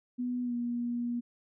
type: tone with pitch glide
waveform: sine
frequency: 246.9 to 239.6 Hz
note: B3 to A#3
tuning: 0 to +48 cents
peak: -30 dBFS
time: 0.18-1.21 s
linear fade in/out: 20 ms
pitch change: -52 cents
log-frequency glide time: 0.43-0.54 s
effects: none